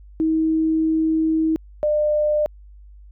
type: tone pair in turn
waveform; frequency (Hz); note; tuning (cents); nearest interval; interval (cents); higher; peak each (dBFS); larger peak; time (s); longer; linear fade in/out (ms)
sine; 318.8 / 600.7; D#4 / D5; +42 / +39; major seventh; 1097; second; -16; neither; 0.2-1.56 / 1.83-2.46; first; 0
effects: added 50 Hz sine -41 dBFS peak until 3.11 s